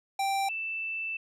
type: tone pair in turn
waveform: square / sine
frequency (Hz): 784 / 2652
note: G5 / E7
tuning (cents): 0 / +10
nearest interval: octave + major sixth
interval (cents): 2110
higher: second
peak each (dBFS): -27 / -31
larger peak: first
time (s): 0.19-0.49 / 0.49-1.17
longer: second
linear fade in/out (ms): 5
effects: low-pass 12000 Hz 12 dB/octave